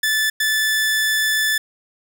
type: tone bursts at uneven times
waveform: sawtooth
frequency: 1747 Hz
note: A6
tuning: 13 cents flat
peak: -13 dBFS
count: 2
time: 0.03-0.3 / 0.4-1.58 s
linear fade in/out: 5 ms
effects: none